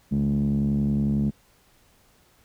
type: tone with low-pass filter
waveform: 5% pulse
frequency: 71 Hz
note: C#2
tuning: 42 cents sharp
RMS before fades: -23 dBFS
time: 0.11-1.31 s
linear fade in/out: 20 ms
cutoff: 190 Hz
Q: 9.1
effects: pink hiss -60 dBFS RMS until 2.44 s